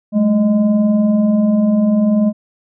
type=tone with frequency modulation; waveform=sine; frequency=213.7 Hz; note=G#3; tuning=50 cents sharp; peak=-10 dBFS; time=0.12-2.33 s; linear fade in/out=50 ms; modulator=407 Hz; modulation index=0.58; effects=none